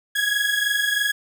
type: tone pair together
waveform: 30% pulse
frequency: 1652 / 1675.1 Hz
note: G#6 / G#6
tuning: -10 / +14 cents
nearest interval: unison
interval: 24 cents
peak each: -20 dBFS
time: 0.15-1.12 s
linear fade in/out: 10 ms
effects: none